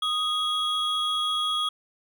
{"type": "tone pair together", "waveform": "triangle", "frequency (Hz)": [1244.5, 3325], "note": ["D#6", "G#7"], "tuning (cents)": [0, 1], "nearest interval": "octave + perfect fourth", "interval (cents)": 1701, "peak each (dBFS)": [-26, -24], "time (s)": [0.02, 1.69], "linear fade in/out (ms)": 5, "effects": []}